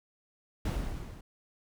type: noise with level ramp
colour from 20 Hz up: brown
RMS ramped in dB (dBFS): -29 to -47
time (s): 0.65-1.21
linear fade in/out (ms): 5
effects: none